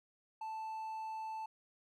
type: tone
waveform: triangle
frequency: 880 Hz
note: A5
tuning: in tune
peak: -38 dBFS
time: 0.41-1.46 s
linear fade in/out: 5 ms
effects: none